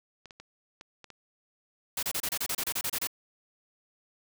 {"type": "clicks", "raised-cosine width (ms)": 0.2, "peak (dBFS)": -29, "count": 6, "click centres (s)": [0.257, 0.308, 0.4, 0.811, 1.043, 1.103]}
{"type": "noise bursts", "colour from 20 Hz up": "white", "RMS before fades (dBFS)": -31, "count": 13, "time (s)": [1.97, 3.072], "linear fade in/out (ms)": 5, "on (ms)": 58, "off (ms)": 29}
{"effects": []}